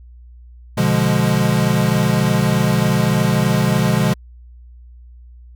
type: chord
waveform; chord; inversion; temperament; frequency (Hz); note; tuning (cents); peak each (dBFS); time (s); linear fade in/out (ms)
square; B diminished seventh; none; equal; 123.47 / 146.83 / 174.61 / 207.7; B2 / D3 / F3 / Ab3; 0 / 0 / 0 / 0; -20; 0.77-4.14; 10
effects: added 60 Hz sine -38 dBFS peak until 5.55 s